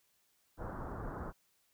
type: low-pass noise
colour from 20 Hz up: pink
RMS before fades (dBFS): -42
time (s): 0.57-1.33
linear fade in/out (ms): 50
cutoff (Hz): 1500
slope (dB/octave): 48
effects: white hiss -74 dBFS RMS until 1.73 s